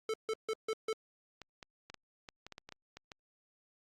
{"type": "tone bursts", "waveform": "square", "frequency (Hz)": 440, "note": "A4", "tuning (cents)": 0, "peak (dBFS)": -33, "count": 5, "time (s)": [0.09, 0.93], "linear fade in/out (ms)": 2, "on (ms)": 48, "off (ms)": 150}
{"type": "clicks", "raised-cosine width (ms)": 0.2, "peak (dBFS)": -30, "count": 12, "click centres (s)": [1.417, 1.628, 1.9, 1.943, 2.288, 2.466, 2.523, 2.581, 2.69, 2.723, 2.97, 3.118]}
{"effects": ["low-pass 8000 Hz 12 dB/octave", "Opus 48 kbps"]}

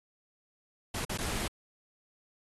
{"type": "noise with dropouts", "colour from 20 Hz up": "pink", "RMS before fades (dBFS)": -35, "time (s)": [0.94, 1.48], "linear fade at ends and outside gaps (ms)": 5, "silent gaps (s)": [[1.049, 1.094], [1.176, 1.185]], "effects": ["AAC 32 kbps"]}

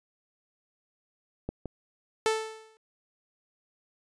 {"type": "clicks", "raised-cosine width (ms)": 2, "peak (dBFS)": [-19, -22], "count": 2, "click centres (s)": [1.49, 1.657]}
{"type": "tone with exponential decay", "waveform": "sawtooth", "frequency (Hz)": 440, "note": "A4", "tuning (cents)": 0, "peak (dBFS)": -17, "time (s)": [2.26, 2.77], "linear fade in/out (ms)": 0, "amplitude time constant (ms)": 110}
{"effects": ["resampled to 22050 Hz"]}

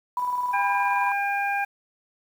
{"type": "tone with tremolo", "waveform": "sine", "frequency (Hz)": 987.8, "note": "B5", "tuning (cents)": 0, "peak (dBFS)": -22, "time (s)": [0.17, 1.12], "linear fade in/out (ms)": 2, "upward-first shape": "square", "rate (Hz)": 19, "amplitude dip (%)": 35}
{"type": "harmonic tone", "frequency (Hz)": 803, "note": "G5", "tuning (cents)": 41, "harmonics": [1, 2, 3], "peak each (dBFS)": [-25, -28, -30], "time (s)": [0.53, 1.65], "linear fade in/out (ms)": 10}
{"effects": ["8-bit"]}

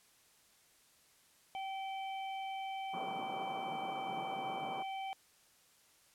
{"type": "harmonic tone", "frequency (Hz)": 773, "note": "G5", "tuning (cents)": -24, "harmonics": [1, 3, 4], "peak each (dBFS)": [-39, -49, -51], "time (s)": [1.55, 5.13], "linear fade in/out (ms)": 0}
{"type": "band-pass noise", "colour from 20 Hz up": "white", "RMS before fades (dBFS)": -45, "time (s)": [2.93, 4.83], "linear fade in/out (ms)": 10, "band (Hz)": [140, 1200], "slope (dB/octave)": 48}
{"effects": ["white hiss -67 dBFS RMS until 6.14 s", "low-pass 12000 Hz 12 dB/octave"]}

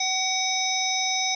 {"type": "harmonic tone", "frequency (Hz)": 754, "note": "F#5", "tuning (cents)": 32, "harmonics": [1, 3, 5, 7, 8], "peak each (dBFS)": [-29, -29, -29, -29, -29], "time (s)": [0, 1.35], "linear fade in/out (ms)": 5, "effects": []}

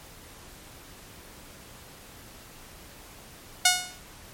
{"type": "tone with exponential decay", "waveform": "5% pulse", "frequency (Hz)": 727, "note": "F#5", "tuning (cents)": -31, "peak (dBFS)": -3, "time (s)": [3.65, 4], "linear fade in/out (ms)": 5, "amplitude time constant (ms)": 75, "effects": ["pink hiss -48 dBFS RMS until 4.33 s", "MP3 64 kbps"]}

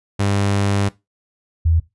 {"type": "tone pair in turn", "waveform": ["sawtooth", "sine"], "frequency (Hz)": [100, 81.85], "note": ["G2", "E2"], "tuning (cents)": [35, -12], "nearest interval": "minor third", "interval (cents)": 347, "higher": "first", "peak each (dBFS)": -12, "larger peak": "neither", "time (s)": [[0.19, 0.89], [1.65, 1.8]], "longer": "first", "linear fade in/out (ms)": 10, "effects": ["noise-tail reverb RT60 0.2 s tail -18 dB re dry", "resampled to 24000 Hz"]}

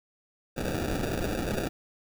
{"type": "noise with sample-and-hold", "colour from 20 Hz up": "violet", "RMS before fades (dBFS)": -30, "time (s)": [0.56, 1.69], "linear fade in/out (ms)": 20, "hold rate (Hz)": 1050, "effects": []}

